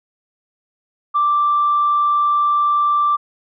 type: tone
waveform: sine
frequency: 1174.7 Hz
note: D6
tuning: in tune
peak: -12 dBFS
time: 1.14-3.17 s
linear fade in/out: 20 ms
effects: tanh soft clip ceiling -8 dBFS